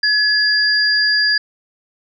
sine tone pair together, 1698 / 4803 Hz, G#6 / D8, +38 / +38 cents, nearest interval octave + tritone, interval 1800 cents, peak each -15 dBFS, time 0.03-1.38 s, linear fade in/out 5 ms, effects none

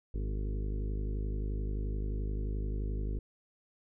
harmonic tone with a mistuned harmonic, 51.5 Hz, G#1, 14 cents flat, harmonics 1 / 2 / 3 / 4 / 5 / 6 / 7 / 8 / 9, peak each -32 / -41 / -46 / -48 / -48 / -52 / -49 / -50 / -54 dBFS, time 0.14-3.19 s, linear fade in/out 5 ms, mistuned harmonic 6, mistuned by -21 cents, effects none

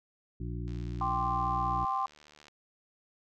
harmonic tone, 59.4 Hz, A#1, 33 cents sharp, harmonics 1 / 2 / 3 / 5 / 6, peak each -37 / -38 / -42 / -45 / -48 dBFS, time 0.4-1.85 s, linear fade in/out 5 ms
click train, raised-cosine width 0.2 ms, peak -37 dBFS, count 136, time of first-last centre 0.68-2.482 s, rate 74.9 Hz
sine chord, G suspended fourth, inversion none, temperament equal, 784 / 1046.5 / 1174.7 Hz, G5 / C6 / D6, 0 / 0 / 0 cents, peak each -33 / -31 / -35 dBFS, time 1.01-2.06 s, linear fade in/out 2 ms
effects none

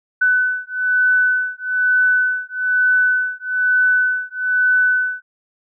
sine beating tone pair, 1500 / 1501.1 Hz, F#6 / F#6, +23 / +25 cents, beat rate 1.1 Hz, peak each -17 dBFS, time 0.21-5.22 s, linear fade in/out 10 ms, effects none

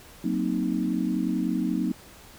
sine chord, C half-diminished seventh, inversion second, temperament equal with one note detuned, 185 / 230.5 / 261.6 / 311.1 Hz, Gb3 / Bb3 / C4 / Eb4, 0 / -19 / 0 / 0 cents, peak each -29 dBFS, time 0.24-1.92 s, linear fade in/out 5 ms, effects pink hiss -49 dBFS RMS until 2.38 s

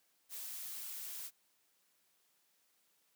blue noise, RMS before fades -45 dBFS, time 0.29-1.31 s, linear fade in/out 50 ms, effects white hiss -75 dBFS RMS until 3.15 s + high-pass 150 Hz 12 dB/octave

